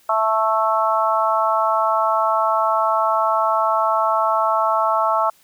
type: harmonic tone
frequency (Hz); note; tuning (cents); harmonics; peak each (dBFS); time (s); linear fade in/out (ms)
220; A3; 0; 3 / 4 / 5 / 6; -21 / -21 / -21 / -21; 0.09-5.3; 5
effects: white hiss -55 dBFS RMS until 5.43 s